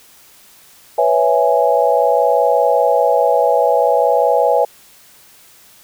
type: chord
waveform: sine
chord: C# minor seventh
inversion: third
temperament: equal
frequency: 493.9 / 554.4 / 659.3 / 830.6 Hz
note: B4 / C#5 / E5 / G#5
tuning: 0 / 0 / 0 / 0 cents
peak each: -16 dBFS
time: 0.98-4.65 s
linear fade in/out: 5 ms
effects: white hiss -46 dBFS RMS until 5.83 s